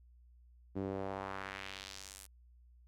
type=tone with band-pass filter sweep; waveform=sawtooth; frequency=96.8 Hz; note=G2; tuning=21 cents flat; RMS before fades=-43 dBFS; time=0.75-2.27 s; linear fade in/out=20 ms; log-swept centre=300 to 11000 Hz; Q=1.4; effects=added 60 Hz sine -59 dBFS peak until 2.87 s